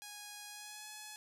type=tone with pitch glide; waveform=5% pulse; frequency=828 to 848.8 Hz; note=G#5 to G#5; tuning=-5 to +38 cents; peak=-35 dBFS; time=0.02-1.16 s; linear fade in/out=0 ms; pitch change=+43 cents; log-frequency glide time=0.48-0.88 s; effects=none